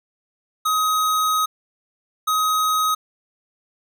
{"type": "tone bursts at uneven times", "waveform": "square", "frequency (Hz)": 1262, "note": "D#6", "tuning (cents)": 24, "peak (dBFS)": -18, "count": 2, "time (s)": [[0.65, 1.46], [2.27, 2.95]], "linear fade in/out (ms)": 10, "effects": []}